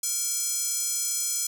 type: tone with high-pass filter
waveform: square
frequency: 466.2 Hz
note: A#4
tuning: in tune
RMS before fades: -28 dBFS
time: 0.03-1.47 s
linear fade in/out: 5 ms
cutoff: 7000 Hz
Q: 2.4
effects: none